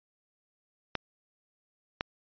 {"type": "clicks", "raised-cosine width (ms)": 0.3, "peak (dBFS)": -13, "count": 2, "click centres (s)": [0.953, 2.009], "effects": ["resampled to 11025 Hz"]}